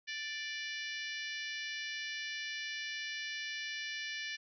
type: harmonic tone with a mistuned harmonic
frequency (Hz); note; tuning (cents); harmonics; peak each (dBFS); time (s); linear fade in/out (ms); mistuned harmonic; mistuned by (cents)
587; D5; -1; 3 / 4 / 5 / 6 / 7 / 8 / 9 / 10; -42 / -44 / -46 / -49 / -50 / -52 / -51 / -53; 0.07-4.37; 20; 10; -23
effects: none